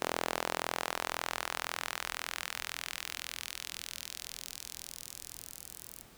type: tone with high-pass filter sweep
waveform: sawtooth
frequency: 41.91 Hz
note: E1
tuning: 29 cents sharp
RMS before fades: -40 dBFS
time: 0.01-6.03 s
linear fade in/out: 10 ms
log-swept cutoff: 510 to 9800 Hz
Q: 0.9
effects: pink hiss -57 dBFS RMS until 6.17 s